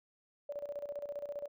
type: tone with tremolo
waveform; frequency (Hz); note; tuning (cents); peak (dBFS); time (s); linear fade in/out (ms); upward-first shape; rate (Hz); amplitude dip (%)
sine; 577; D5; -31; -36; 0.49-1.48; 5; square; 15; 70
effects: none